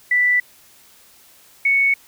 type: tone pair in turn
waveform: sine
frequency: 1975.5 / 2217 Hz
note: B6 / C#7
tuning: 0 / 0 cents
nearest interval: major second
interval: 200 cents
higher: second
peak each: -13 / -13 dBFS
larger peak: neither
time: 0.11-0.4 / 1.65-1.94 s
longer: neither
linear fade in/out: 5 ms
effects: white hiss -50 dBFS RMS until 2.07 s